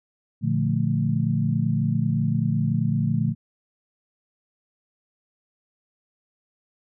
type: chord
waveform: sine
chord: Bb major seventh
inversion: none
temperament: equal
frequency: 116.54 / 146.83 / 174.61 / 220 Hz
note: Bb2 / D3 / F3 / A3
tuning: 0 / 0 / 0 / 0 cents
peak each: -25 / -24 / -27 / -26 dBFS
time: 0.41-3.35 s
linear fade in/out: 50 ms
effects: none